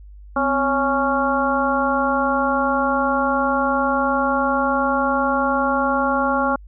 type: harmonic tone with a mistuned harmonic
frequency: 277.2 Hz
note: C#4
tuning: in tune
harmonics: 1 / 2 / 3 / 4 / 5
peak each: -23 / -23 / -23 / -23 / -23 dBFS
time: 0.36-6.56 s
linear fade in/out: 5 ms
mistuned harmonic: 1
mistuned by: -120 cents
effects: added 50 Hz sine -38 dBFS peak until 6.67 s